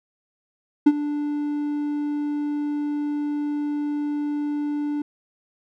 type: tone with ADSR envelope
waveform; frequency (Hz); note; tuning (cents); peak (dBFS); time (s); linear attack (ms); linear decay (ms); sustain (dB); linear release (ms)
triangle; 293.7; D4; 0; -6; 0.86-5.02; 10; 47; -15; 4
effects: none